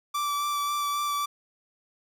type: tone with vibrato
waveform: 45% pulse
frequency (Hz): 1164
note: D6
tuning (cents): -16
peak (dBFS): -26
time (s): 0.14-1.26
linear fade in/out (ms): 10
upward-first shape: sine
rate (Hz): 3.7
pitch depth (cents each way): 14
effects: none